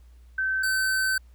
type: tone pair in turn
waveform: sine / square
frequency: 1541 / 1535 Hz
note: G6 / G6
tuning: -30 / -37 cents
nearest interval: unison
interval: 7 cents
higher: first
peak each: -23 dBFS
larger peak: neither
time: 0.38-0.63 / 0.63-1.18 s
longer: second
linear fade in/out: 5 ms
effects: added 60 Hz sine -48 dBFS peak until 1.34 s + pink hiss -67 dBFS RMS until 1.34 s